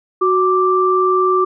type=tone pair together; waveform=sine; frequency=370.4 / 1174.7 Hz; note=F#4 / D6; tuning=+2 / 0 cents; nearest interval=octave + minor sixth; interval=1998 cents; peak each=-14 dBFS; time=0.21-1.45 s; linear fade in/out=10 ms; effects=none